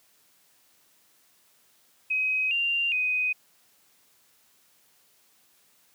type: tone with pitch steps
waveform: sine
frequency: 2529 / 2781 / 2502 Hz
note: D#7 / F7 / D#7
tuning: +28 / -8 / +9 cents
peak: -23 dBFS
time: 2.1-3.33 s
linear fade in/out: 10 ms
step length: 410 ms
effects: white hiss -63 dBFS RMS until 5.94 s + high-pass 100 Hz 12 dB/octave